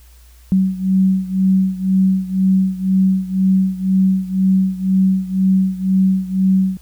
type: beating tone pair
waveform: sine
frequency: 188.8 / 190.8 Hz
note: F#3 / G3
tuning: +35 / -47 cents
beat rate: 2 Hz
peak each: -14 / -17 dBFS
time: 0.52-6.77 s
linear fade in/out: 0 ms
effects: added 60 Hz sine -42 dBFS peak until 6.81 s + white hiss -52 dBFS RMS until 6.81 s